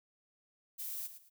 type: noise with echo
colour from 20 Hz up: violet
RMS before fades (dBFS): -41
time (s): 0.78-1.08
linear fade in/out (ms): 20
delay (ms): 110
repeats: 2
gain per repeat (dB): -11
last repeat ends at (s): 1.3
effects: none